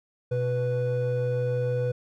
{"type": "tone pair together", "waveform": "triangle", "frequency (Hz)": [124.3, 493.9], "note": ["B2", "B4"], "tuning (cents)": [12, 0], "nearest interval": "2 octaves", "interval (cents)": 2388, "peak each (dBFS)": -24, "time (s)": [0.31, 1.92], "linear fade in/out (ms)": 10, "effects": ["tanh soft clip ceiling -15 dBFS"]}